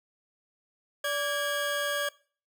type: tone pair together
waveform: 30% pulse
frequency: 579 / 1637.7 Hz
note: D5 / G#6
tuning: -25 / -25 cents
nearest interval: octave + tritone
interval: 1800 cents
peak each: -28 dBFS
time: 1.04-2.09 s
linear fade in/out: 5 ms
effects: noise-tail reverb RT60 0.4 s tail -20 dB re dry